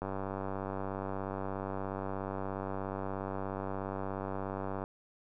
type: click train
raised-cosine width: 1 ms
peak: -23 dBFS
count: 468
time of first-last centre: 0.02-4.839 s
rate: 96.9 Hz
effects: none